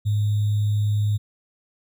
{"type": "tone with sample-and-hold", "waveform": "sine", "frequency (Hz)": 104.4, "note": "G#2", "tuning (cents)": 10, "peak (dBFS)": -18, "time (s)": [0.05, 1.18], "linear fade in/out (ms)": 20, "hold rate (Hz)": 3675, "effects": []}